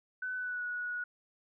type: tone with pitch glide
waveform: sine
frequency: 1506 to 1462.3 Hz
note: F#6 to F#6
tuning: +30 to -21 cents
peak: -34 dBFS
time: 0.22-1.04 s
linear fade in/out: 5 ms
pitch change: -51 cents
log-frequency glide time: 0.36-0.64 s
effects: none